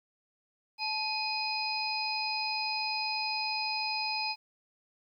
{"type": "harmonic tone with a mistuned harmonic", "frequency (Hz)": 831, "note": "G#5", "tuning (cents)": 1, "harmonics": [1, 3, 5, 6], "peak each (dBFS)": [-35, -35, -39, -35], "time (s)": [0.78, 4.36], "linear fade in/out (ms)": 50, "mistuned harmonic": 1, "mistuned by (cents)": 72, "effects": ["11-bit"]}